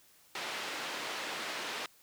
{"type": "band-pass noise", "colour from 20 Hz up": "white", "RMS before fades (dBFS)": -39, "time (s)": [0.35, 1.86], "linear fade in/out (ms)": 2, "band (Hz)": [280, 3200], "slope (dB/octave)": 12, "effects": ["white hiss -63 dBFS RMS until 2.02 s"]}